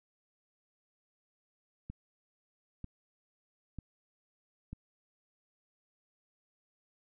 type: click train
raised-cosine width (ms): 5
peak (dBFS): -29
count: 4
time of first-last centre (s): 1.9-4.73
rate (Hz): 1.06
effects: none